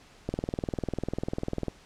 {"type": "click train", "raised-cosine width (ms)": 2, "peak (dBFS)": -16, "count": 29, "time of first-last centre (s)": [0.29, 1.683], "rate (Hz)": 20.1, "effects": ["pink hiss -55 dBFS RMS until 1.85 s", "low-pass 7000 Hz 12 dB/octave"]}